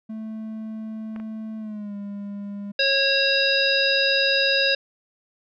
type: tone with pitch glide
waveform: triangle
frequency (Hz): 219.3 to 202.3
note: A3 to G#3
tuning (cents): -6 to -45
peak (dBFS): -28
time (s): 0.09-2.72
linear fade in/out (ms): 10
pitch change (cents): -139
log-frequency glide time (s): 1.58-1.95
type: clicks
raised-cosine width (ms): 0.5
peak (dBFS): -25 / -28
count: 2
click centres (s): 1.162 / 1.2
type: harmonic tone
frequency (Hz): 547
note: C#5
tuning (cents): -23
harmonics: 1 / 3 / 5 / 7 / 9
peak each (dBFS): -24 / -24 / -24 / -24 / -24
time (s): 2.79-4.75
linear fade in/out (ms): 5
effects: none